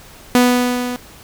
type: tone with level ramp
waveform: sawtooth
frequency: 246.9 Hz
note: B3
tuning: in tune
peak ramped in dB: -4 to -18 dBFS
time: 0.35-0.96 s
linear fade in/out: 0 ms
effects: pink hiss -41 dBFS RMS until 1.23 s